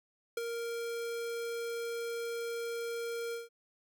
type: tone with ADSR envelope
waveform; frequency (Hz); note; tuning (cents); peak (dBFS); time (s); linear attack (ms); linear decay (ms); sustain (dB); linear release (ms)
square; 466.2; A#4; 0; -31; 0.37-3.49; 4; 19; -5; 160
effects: none